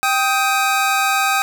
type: tone pair together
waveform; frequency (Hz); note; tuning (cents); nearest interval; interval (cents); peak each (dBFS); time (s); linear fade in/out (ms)
25% pulse; 784 / 1256.5; G5 / D#6; 0 / +17; minor sixth; 817; -14; 0.03-1.42; 0
effects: none